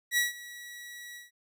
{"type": "tone with ADSR envelope", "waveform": "sawtooth", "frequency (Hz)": 1931, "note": "B6", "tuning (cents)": -39, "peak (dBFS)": -19, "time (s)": [0.11, 1.31], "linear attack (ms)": 64, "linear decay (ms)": 150, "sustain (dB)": -20, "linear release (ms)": 150, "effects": []}